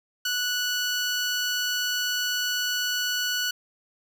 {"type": "tone", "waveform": "15% pulse", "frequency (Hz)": 1476, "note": "F#6", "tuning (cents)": -5, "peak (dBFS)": -18, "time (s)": [0.25, 3.51], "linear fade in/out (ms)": 5, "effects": []}